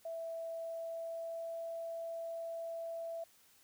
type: tone with pitch glide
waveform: sine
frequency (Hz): 660 to 664.6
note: E5 to E5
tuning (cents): +2 to +14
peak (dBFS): -39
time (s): 0.05-3.24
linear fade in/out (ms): 5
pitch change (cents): +12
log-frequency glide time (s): 0.52-1.63
effects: white hiss -66 dBFS RMS until 3.63 s